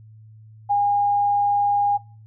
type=tone; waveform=sine; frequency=814 Hz; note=G#5; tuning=35 cents flat; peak=-16 dBFS; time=0.69-1.98 s; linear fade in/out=20 ms; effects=noise-tail reverb RT60 0.4 s tail -22 dB re dry + added 109 Hz sine -43 dBFS peak until 2.26 s